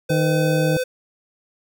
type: tone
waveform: square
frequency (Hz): 508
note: B4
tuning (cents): +49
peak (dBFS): -21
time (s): 0.09-0.84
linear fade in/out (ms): 10
type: harmonic tone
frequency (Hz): 155.56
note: D#3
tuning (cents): 0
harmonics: 1 / 2 / 3 / 4 / 5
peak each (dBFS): -19 / -25 / -29 / -31 / -33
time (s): 0.1-0.77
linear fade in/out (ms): 2
effects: 9-bit